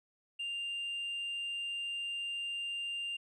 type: tone with tanh clipping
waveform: sine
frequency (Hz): 2794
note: F7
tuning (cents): 0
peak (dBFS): -36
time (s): 0.39-3.17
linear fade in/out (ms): 10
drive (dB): 1
effects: none